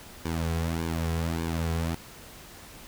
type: tone with flanger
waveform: sawtooth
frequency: 82.4 Hz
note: E2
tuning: in tune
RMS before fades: -29 dBFS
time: 0.25-1.95 s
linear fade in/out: 5 ms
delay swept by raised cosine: 1.5 to 3.4 ms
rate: 1.7 Hz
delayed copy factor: -0.8
effects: pink hiss -47 dBFS RMS until 2.87 s